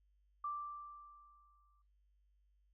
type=tone with exponential decay; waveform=sine; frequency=1174.7 Hz; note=D6; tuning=in tune; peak=-37 dBFS; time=0.44-1.82 s; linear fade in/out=5 ms; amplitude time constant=300 ms; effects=noise-tail reverb RT60 0.2 s tail -17 dB re dry + added 50 Hz sine -70 dBFS peak until 2.73 s